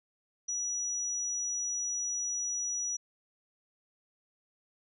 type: tone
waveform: sine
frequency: 5850 Hz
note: F#8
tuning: 21 cents flat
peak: -31 dBFS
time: 0.48-2.97 s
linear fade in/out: 10 ms
effects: none